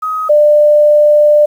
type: tone pair in turn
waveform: sine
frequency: 1262 / 595.6 Hz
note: D#6 / D5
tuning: +24 / +24 cents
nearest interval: octave + minor second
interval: 1300 cents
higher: first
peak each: -14 / -4 dBFS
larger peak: second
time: 0.02-0.29 / 0.29-1.46 s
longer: second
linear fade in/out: 10 ms
effects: 7-bit